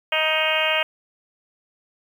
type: harmonic tone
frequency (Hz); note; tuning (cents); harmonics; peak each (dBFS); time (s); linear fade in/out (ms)
313.5; D#4; +13; 2 / 3 / 4 / 5 / 6 / 7 / 8 / 9 / 10; -25 / -30 / -30 / -29 / -30 / -27 / -25 / -25 / -29; 0.12-0.83; 5
effects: 8-bit